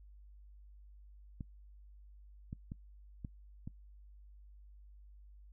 clicks, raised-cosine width 5 ms, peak -30 dBFS, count 5, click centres 1.408 / 2.529 / 2.719 / 3.248 / 3.675 s, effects noise-tail reverb RT60 0.1 s tail -22 dB re dry + added 50 Hz sine -54 dBFS peak until 5.52 s

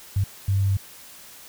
sine tone bursts at uneven times, 98 Hz, G2, in tune, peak -18 dBFS, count 2, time 0.16-0.24 / 0.48-0.77 s, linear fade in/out 5 ms, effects white hiss -45 dBFS RMS until 1.48 s

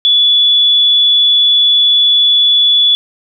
sine tone, 3431 Hz, A7, 44 cents flat, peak -6 dBFS, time 0.05-2.95 s, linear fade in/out 0 ms, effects none

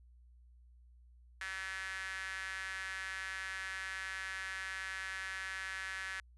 sawtooth tone with high-pass filter, 190.6 Hz, G3, 48 cents flat, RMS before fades -42 dBFS, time 1.41-6.2 s, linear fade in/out 2 ms, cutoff 1700 Hz, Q 5.1, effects added 60 Hz sine -58 dBFS peak until 6.37 s + resampled to 24000 Hz

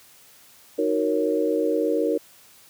sine chord, D# minor seventh, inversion none, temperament equal, 311.1 / 370 / 466.2 / 554.4 Hz, D#4 / F#4 / A#4 / C#5, 0 / 0 / 0 / 0 cents, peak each -25 / -28 / -23 / -27 dBFS, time 0.78-2.18 s, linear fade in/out 10 ms, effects white hiss -52 dBFS RMS until 2.69 s + high-pass 60 Hz 12 dB/octave

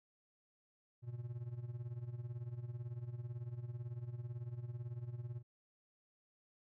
triangle tone with tremolo, 120 Hz, B2, 49 cents flat, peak -37 dBFS, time 1.02-5.43 s, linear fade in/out 50 ms, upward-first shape sine, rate 18 Hz, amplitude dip 75%, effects none

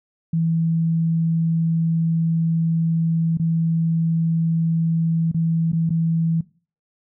sine tone with dropouts, 164.2 Hz, E3, 6 cents flat, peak -17 dBFS, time 0.33-6.41 s, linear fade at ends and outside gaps 5 ms, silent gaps 3.373-3.396 / 5.316-5.344 / 5.719-5.73 / 5.894-5.904 s, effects noise-tail reverb RT60 0.4 s tail -20 dB re dry

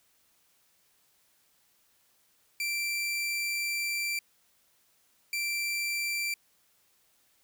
sawtooth tone bursts at uneven times, 2349 Hz, D7, in tune, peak -26 dBFS, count 2, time 2.6-4.19 / 5.33-6.34 s, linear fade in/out 2 ms, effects white hiss -68 dBFS RMS until 7.43 s

